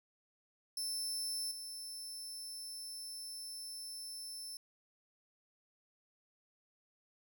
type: tone with level steps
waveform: 25% pulse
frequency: 5300 Hz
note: E8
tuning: 9 cents sharp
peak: -32 / -39 dBFS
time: 0.77-4.57 s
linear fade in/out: 2 ms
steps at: 1.51 s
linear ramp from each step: 5 ms
effects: none